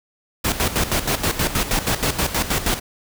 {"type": "noise with tremolo", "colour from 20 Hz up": "pink", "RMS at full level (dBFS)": -19, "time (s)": [0.44, 2.8], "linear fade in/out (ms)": 10, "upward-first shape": "square", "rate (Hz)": 6.3, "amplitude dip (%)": 70, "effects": []}